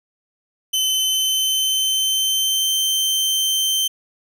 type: tone with pitch glide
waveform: sawtooth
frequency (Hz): 3053 to 3110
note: G7 to G7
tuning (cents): -46 to -14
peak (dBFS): -14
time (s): 0.73-3.88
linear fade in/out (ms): 10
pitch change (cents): +32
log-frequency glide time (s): 0.85-2.72
effects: none